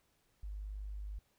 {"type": "tone", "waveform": "sine", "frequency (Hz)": 50.9, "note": "G#1", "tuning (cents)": -34, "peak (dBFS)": -40, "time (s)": [0.43, 1.19], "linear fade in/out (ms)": 5, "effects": ["pink hiss -75 dBFS RMS until 1.38 s"]}